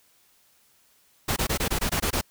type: noise bursts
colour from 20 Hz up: pink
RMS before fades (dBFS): -25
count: 9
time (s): 1.28-2.213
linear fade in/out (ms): 10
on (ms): 85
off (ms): 21
effects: white hiss -62 dBFS RMS until 2.3 s